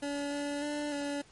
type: tone with pitch steps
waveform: 25% pulse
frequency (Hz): 285.6 / 287.7 / 294.5 / 286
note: D4 / D4 / D4 / D4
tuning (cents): -48 / -36 / +5 / -46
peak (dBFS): -29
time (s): 0.02-1.22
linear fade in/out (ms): 10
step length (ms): 300
effects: pink hiss -59 dBFS RMS until 1.31 s + MP3 48 kbps